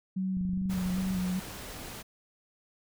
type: tone with vibrato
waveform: sine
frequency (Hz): 185.5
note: F#3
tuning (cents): +5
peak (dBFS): -28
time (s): 0.16-1.4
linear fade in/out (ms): 10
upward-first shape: square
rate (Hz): 2.5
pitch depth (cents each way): 26
type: click train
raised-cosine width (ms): 5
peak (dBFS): -29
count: 21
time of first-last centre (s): 0.37-1.19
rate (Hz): 24.4
type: noise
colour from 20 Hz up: pink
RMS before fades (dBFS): -42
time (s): 0.69-2.03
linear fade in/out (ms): 20
effects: none